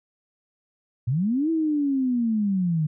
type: linear two-way sweep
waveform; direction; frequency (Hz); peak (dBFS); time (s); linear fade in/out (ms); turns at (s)
sine; up then down; 110 to 329.6 to 149.2; -20; 1.07-2.87; 10; 1.5
effects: none